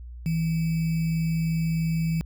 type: tone with sample-and-hold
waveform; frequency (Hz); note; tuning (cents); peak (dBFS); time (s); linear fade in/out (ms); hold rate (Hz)
sine; 163; E3; -19; -22; 0.26-2.21; 0; 2450
effects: added 60 Hz sine -37 dBFS peak until 2.25 s